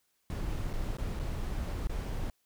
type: noise with dropouts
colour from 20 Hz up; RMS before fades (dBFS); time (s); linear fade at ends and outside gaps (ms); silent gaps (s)
brown; -34; 0.3-2.3; 1; 0.731-0.736 / 0.97-0.984 / 1.192-1.197 / 1.872-1.895
effects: white hiss -75 dBFS RMS until 2.45 s